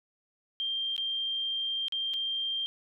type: tone with dropouts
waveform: sine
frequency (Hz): 3178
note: G7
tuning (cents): +23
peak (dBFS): -29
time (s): 0.6-2.66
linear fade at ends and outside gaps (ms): 0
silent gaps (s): 0.964-0.979 / 1.883-1.923 / 2.136-2.14
effects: none